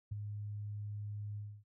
sine tone with ADSR envelope, 103.83 Hz, G#2, in tune, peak -34 dBFS, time 0.11-1.64 s, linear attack 12 ms, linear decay 11 ms, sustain -6 dB, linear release 270 ms, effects noise-tail reverb RT60 0.1 s tail -19 dB re dry

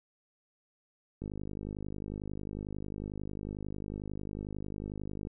click train, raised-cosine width 3 ms, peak -26 dBFS, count 208, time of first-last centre 1.22-5.271 s, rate 51.1 Hz, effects none

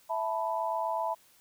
sine chord, E suspended fourth, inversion none, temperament equal, 659.3 / 880 / 987.8 Hz, E5 / A5 / B5, 0 / 0 / 0 cents, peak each -33 dBFS, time 0.09-1.15 s, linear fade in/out 20 ms, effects white hiss -62 dBFS RMS until 1.4 s

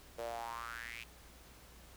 sawtooth tone with high-pass filter sweep, 116.6 Hz, A#2, 1 cent sharp, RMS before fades -44 dBFS, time 0.18-1.04 s, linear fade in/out 10 ms, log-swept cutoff 510 to 2600 Hz, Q 6, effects added 60 Hz sine -59 dBFS peak until 1.96 s + pink hiss -59 dBFS RMS until 1.96 s

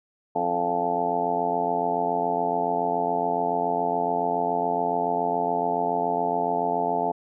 harmonic tone with a mistuned harmonic, 87.1 Hz, F2, 4 cents flat, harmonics 2 / 3 / 4 / 5 / 6 / 7 / 8 / 9 / 10, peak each -37 / -34 / -38 / -30 / -38 / -35 / -26 / -31 / -28 dBFS, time 0.35-7.12 s, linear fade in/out 10 ms, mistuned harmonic 4, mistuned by -37 cents, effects none

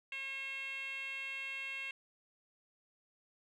10% pulse tone with band-pass filter, 540 Hz, C#5, 45 cents flat, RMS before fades -42 dBFS, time 0.12-1.91 s, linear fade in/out 2 ms, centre 2500 Hz, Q 6.1, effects none

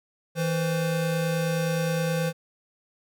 square tone pair together, 161.9 / 515.2 Hz, E3 / C5, -31 / -27 cents, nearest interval octave + minor sixth, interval 2004 cents, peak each -26 / -29 dBFS, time 0.35-2.33 s, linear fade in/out 50 ms, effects none

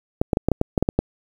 clicks, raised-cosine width 2 ms, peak -4 dBFS, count 10, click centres 0.215 / 0.332 / 0.371 / 0.486 / 0.517 / 0.614 / 0.778 / 0.826 / 0.889 / 0.99 s, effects 7-bit

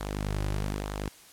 sawtooth tone with flanger, 50.6 Hz, G#1, 44 cents flat, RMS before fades -32 dBFS, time 0-1.09 s, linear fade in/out 10 ms, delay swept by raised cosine 0.37 to 4.47 ms, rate 1.1 Hz, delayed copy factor -0.5, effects white hiss -53 dBFS RMS until 1.32 s + low-pass 12000 Hz 12 dB/octave

